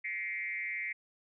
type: tone with frequency modulation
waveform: sine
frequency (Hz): 2106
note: C7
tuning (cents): +11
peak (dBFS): -34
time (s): 0.04-0.93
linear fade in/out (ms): 10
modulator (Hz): 188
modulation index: 1.1
effects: none